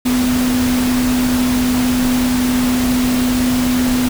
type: tone in noise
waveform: sine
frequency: 250.4 Hz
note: B3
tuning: 24 cents sharp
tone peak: -13 dBFS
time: 0.05-4.09 s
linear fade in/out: 10 ms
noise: pink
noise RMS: -22 dBFS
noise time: 0.05-4.09 s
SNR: +6 dB
effects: none